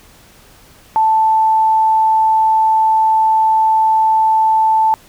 sine tone, 880 Hz, A5, in tune, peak -9 dBFS, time 0.96-4.94 s, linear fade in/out 0 ms, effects pink hiss -45 dBFS RMS until 5.08 s

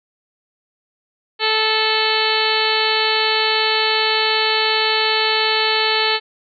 harmonic tone, 437.3 Hz, A4, 11 cents flat, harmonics 1 / 2 / 3 / 4 / 5 / 6 / 7 / 8 / 9 / 10, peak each -23 / -23 / -26 / -24 / -25 / -25 / -23 / -28 / -24 / -23 dBFS, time 1.39-6.2 s, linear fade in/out 50 ms, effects none

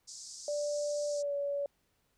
pink band-pass noise, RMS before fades -47 dBFS, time 0.07-1.23 s, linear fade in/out 20 ms, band 4800 to 8000 Hz, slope 48 dB/octave
sine tone with pitch glide, 587.3 to 568 Hz, D5 to C#5, 0 to +42 cents, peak -31 dBFS, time 0.48-1.66 s, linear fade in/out 2 ms, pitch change -58 cents, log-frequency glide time 1.09-1.34 s
effects pink hiss -75 dBFS RMS until 2.17 s

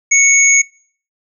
sine tone pair together, 2217 / 6643 Hz, C#7 / G#8, 0 / 0 cents, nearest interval octave + perfect fifth, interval 1900 cents, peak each -10 dBFS, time 0.11-0.62 s, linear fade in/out 10 ms, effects noise-tail reverb RT60 0.5 s tail -24 dB re dry

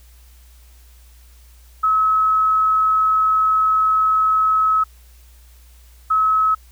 sine tone pair in turn, 1287 / 1287 Hz, E6 / E6, -42 / -42 cents, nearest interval unison, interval 0 cents, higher neither, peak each -13 dBFS, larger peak neither, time 1.83-4.84 / 6.1-6.55 s, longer first, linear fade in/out 10 ms, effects added 60 Hz sine -44 dBFS peak until 6.71 s + white hiss -54 dBFS RMS until 6.71 s

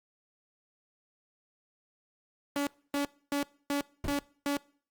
sawtooth tone bursts, 284.8 Hz, C#4, 47 cents sharp, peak -24 dBFS, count 6, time 2.56-4.57 s, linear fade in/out 2 ms, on 110 ms, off 270 ms
brown noise with exponential decay, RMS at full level -30 dBFS, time 4.04-4.26 s, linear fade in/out 2 ms, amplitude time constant 46 ms
effects noise-tail reverb RT60 0.5 s tail -24 dB re dry + Opus 24 kbps

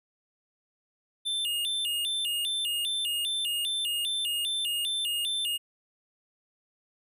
square tone with vibrato, 3180 Hz, G7, 24 cents sharp, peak -28 dBFS, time 1.25-5.58 s, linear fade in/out 20 ms, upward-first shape square, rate 2.5 Hz, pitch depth 190 cents each way, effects none

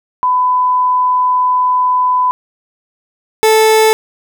sine / 30% pulse tone pair in turn, 1002 / 438.2 Hz, B5 / A4, +25 / -7 cents, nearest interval octave + major second, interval 1432 cents, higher first, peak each -9 / -4 dBFS, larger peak second, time 0.23-2.31 / 3.43-3.93 s, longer first, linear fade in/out 0 ms, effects none

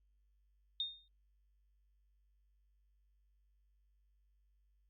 sine tone with exponential decay, 3670 Hz, A#7, 28 cents flat, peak -32 dBFS, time 0.8-1.08 s, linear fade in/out 1 ms, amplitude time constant 59 ms, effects added 50 Hz sine -70 dBFS peak until 4.89 s + Opus 48 kbps

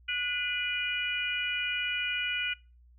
harmonic tone with a mistuned harmonic, 487.4 Hz, B4, 23 cents flat, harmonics 3 / 4 / 5 / 6, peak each -35 / -40 / -32 / -34 dBFS, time 0.08-2.54 s, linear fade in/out 10 ms, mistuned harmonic 4, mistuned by +59 cents, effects noise-tail reverb RT60 0.3 s tail -22 dB re dry + added 60 Hz sine -55 dBFS peak until 2.98 s

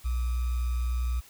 sine tone with sample-and-hold, 60.7 Hz, B1, 29 cents flat, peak -25 dBFS, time 0.04-1.21 s, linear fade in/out 20 ms, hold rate 1225 Hz, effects white hiss -54 dBFS RMS until 1.29 s

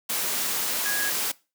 sine tone in noise, 1657 Hz, G#6, 4 cents flat, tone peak -27 dBFS, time 0.85-1.1 s, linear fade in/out 10 ms, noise white, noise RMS -27 dBFS, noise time 0.09-1.32 s, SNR -3 dB, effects noise-tail reverb RT60 0.3 s tail -22 dB re dry + high-pass 200 Hz 12 dB/octave

